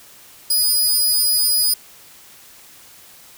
15% pulse tone, 4952 Hz, D#8, 9 cents flat, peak -8 dBFS, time 0.5-1.74 s, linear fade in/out 5 ms, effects white hiss -45 dBFS RMS until 3.37 s

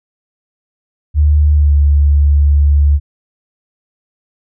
sine tone with pitch glide, 74.5 to 72.25 Hz, D2 to D2, +25 to -28 cents, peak -6 dBFS, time 1.14-3 s, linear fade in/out 50 ms, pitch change -53 cents, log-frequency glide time 1.54-1.73 s, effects none

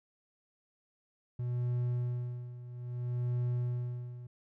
triangle tone with tremolo, 122.4 Hz, B2, 15 cents flat, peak -27 dBFS, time 1.39-4.27 s, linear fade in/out 5 ms, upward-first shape sine, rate 0.61 Hz, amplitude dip 80%, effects none

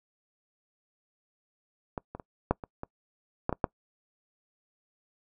clicks, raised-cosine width 1 ms, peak -19 / -24 / -27 / -9 / -25 / -22 / -12 / -15 / -10 dBFS, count 9, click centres 1.978 / 2.15 / 2.198 / 2.51 / 2.638 / 2.834 / 3.494 / 3.527 / 3.642 s, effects noise-tail reverb RT60 0.1 s tail -24 dB re dry

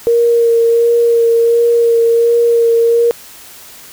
sine tone with vibrato, 466.2 Hz, A#4, in tune, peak -7 dBFS, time 0.07-3.11 s, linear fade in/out 0 ms, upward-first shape sine, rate 1.4 Hz, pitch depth 16 cents each way, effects white hiss -36 dBFS RMS until 3.92 s

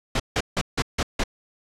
pink noise bursts, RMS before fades -22 dBFS, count 6, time 0.15-1.238 s, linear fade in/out 5 ms, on 48 ms, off 160 ms, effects low-pass 6000 Hz 12 dB/octave

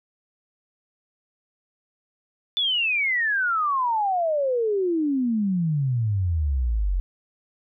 sine exponential sweep, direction down, 3520 to 43.13 Hz, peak -20 dBFS, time 2.57-7 s, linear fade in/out 0 ms, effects none

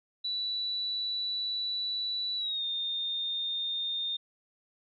sine tone with pitch glide, 3951 to 3644 Hz, B7 to A#7, 0 to -40 cents, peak -30 dBFS, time 0.24-4.17 s, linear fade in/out 10 ms, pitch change -140 cents, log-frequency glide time 2.37-2.64 s, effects none

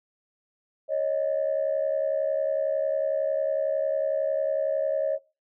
sine tone pair together, 551.3 / 622.3 Hz, C#5 / D#5, -10 / 0 cents, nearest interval major second, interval 210 cents, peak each -25 dBFS, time 0.88-5.19 s, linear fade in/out 50 ms, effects noise-tail reverb RT60 0.3 s tail -22 dB re dry + tanh soft clip ceiling -17 dBFS

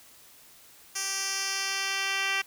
10% pulse tone with band-pass filter sweep, 390.2 Hz, G4, 8 cents flat, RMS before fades -30 dBFS, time 0.95-2.42 s, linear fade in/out 10 ms, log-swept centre 6900 to 2900 Hz, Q 1.6, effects white hiss -54 dBFS RMS until 2.46 s

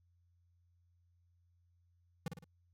square tone with echo, 164.1 Hz, E3, 8 cents flat, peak -36 dBFS, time 2.26-2.28 s, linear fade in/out 2 ms, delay 54 ms, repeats 3, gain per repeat -6 dB, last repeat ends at 2.442 s, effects added 87 Hz sine -69 dBFS peak until 2.73 s + AAC 48 kbps

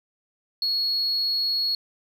sine tone, 4334 Hz, C#8, 40 cents flat, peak -20 dBFS, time 0.62-1.75 s, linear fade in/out 2 ms, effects tanh soft clip ceiling -19 dBFS + 10-bit

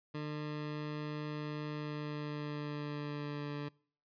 20% pulse tone with pitch glide, 150.2 to 145.84 Hz, D3 to D3, +39 to -12 cents, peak -33 dBFS, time 0.14-3.69 s, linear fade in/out 10 ms, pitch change -51 cents, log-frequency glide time 1.66-3.53 s, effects noise-tail reverb RT60 0.5 s tail -25 dB re dry + resampled to 11025 Hz

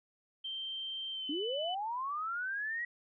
sine tone with pitch glide, 3136 to 2996 Hz, G7 to F#7, 0 to +21 cents, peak -37 dBFS, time 0.44-1.75 s, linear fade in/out 10 ms, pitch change -79 cents, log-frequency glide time 1.12-1.36 s
sine linear sweep, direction up, 271.1 to 1936 Hz, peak -34 dBFS, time 1.29-2.85 s, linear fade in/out 5 ms
effects none

